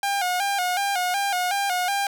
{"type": "tone with vibrato", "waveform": "sawtooth", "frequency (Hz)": 760, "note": "F#5", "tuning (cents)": 46, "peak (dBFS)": -18, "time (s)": [0.03, 2.07], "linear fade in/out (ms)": 2, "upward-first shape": "square", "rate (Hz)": 2.7, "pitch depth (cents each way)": 88, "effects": []}